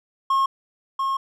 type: tone pair in turn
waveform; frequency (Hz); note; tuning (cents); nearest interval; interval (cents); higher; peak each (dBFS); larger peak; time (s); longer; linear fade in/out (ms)
triangle; 1080 / 1080; C#6 / C#6; -45 / -45; unison; 0; neither; -15 / -19; first; 0.3-0.46 / 0.99-1.17; second; 5
effects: none